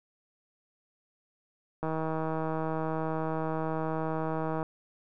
click train, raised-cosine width 1 ms, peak -19 dBFS, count 446, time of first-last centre 1.83-4.629 s, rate 159 Hz, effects none

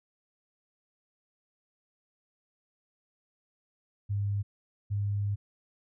sine tone pair in turn, 101.2 / 101.65 Hz, G#2 / G#2, -44 / -37 cents, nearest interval unison, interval 7 cents, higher second, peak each -27 / -27 dBFS, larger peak neither, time 4.09-4.43 / 4.9-5.36 s, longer second, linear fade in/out 20 ms, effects none

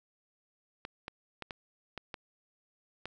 clicks, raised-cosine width 0.3 ms, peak -23 dBFS, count 7, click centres 0.851 / 1.081 / 1.423 / 1.508 / 1.977 / 2.142 / 3.056 s, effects none

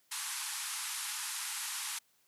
white band-pass noise, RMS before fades -39 dBFS, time 0.11-1.99 s, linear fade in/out 10 ms, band 820 to 12000 Hz, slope 96 dB/octave, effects white hiss -71 dBFS RMS until 2.27 s + high-pass 100 Hz 12 dB/octave

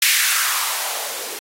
violet noise with band-pass filter sweep, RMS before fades -21 dBFS, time 0.02-1.39 s, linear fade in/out 2 ms, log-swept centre 2300 to 370 Hz, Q 2.3, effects AAC 48 kbps

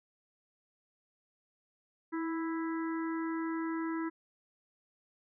harmonic tone with a mistuned harmonic, 329.6 Hz, E4, in tune, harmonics 1 / 3 / 4 / 5 / 6, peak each -33 / -43 / -45 / -47 / -49 dBFS, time 2.12-4.1 s, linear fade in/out 20 ms, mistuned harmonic 1, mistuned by -24 cents, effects none

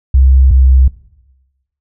sine tone pair in turn, 65.9 / 65.26 Hz, C2 / C2, +13 / -4 cents, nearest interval unison, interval 17 cents, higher first, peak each -4 dBFS, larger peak neither, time 0.14-0.51 / 0.51-0.88 s, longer neither, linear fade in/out 5 ms, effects noise-tail reverb RT60 1.0 s tail -18 dB re dry

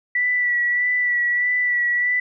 sine tone with vibrato, 1959 Hz, B6, 15 cents flat, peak -17 dBFS, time 0.15-2.2 s, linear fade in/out 5 ms, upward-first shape sine, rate 1.6 Hz, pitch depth 24 cents each way, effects none

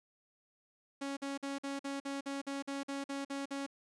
sawtooth tone bursts, 277.2 Hz, C#4, in tune, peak -33 dBFS, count 13, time 1.01-3.666 s, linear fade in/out 10 ms, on 160 ms, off 48 ms, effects resampled to 22050 Hz + 11-bit

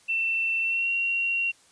sine tone with pitch glide, 2686 to 2747 Hz, E7 to F7, +32 to -29 cents, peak -23 dBFS, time 0.08-1.52 s, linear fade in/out 20 ms, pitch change +39 cents, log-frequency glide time 0.61-0.9 s, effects white hiss -58 dBFS RMS until 1.71 s + resampled to 22050 Hz

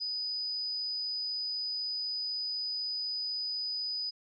sine tone, 4978 Hz, D#8, in tune, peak -32 dBFS, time 0-4.11 s, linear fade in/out 20 ms, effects none

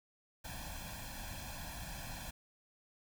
pink noise with comb filter, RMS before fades -45 dBFS, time 0.44-2.31 s, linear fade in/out 10 ms, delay 1.2 ms, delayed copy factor +1, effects none

